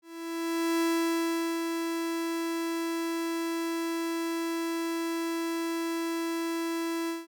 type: tone with ADSR envelope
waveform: 45% pulse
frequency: 332.2 Hz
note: E4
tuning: 13 cents sharp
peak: -24 dBFS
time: 0.02-7.27 s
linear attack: 790 ms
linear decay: 790 ms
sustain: -5 dB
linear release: 180 ms
effects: none